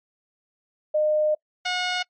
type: tone pair in turn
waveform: sine / 10% pulse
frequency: 610 / 725.4 Hz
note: D#5 / F#5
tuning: -34 / -34 cents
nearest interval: minor third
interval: 300 cents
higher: second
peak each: -18 / -15 dBFS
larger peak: second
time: 0.94-1.35 / 1.65-2.03 s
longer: first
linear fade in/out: 10 ms
effects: noise-tail reverb RT60 0.1 s tail -25 dB re dry + MP3 32 kbps